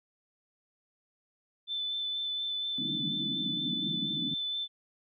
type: tone with vibrato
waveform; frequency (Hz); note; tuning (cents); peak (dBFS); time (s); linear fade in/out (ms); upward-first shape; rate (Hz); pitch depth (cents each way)
sine; 3520; A7; 0; -31; 1.67-4.68; 50; sine; 4.2; 12
type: band-pass noise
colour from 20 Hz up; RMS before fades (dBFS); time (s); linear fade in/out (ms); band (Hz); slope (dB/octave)
white; -37; 2.78-4.34; 0; 140 to 320; 96
effects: none